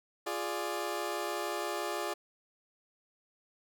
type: chord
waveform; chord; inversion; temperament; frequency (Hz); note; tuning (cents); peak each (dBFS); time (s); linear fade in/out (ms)
20% pulse; D diminished; first; equal; 349.2 / 415.3 / 587.3; F4 / Ab4 / D5; 0 / 0 / 0; -33; 0.26-2.14; 10
effects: none